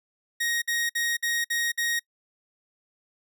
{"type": "tone bursts", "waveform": "sawtooth", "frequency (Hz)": 1876, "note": "A#6", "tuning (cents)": 11, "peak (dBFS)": -21, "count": 6, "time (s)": [0.4, 1.995], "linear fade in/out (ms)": 10, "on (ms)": 220, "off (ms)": 55, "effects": ["noise-tail reverb RT60 0.1 s tail -25 dB re dry"]}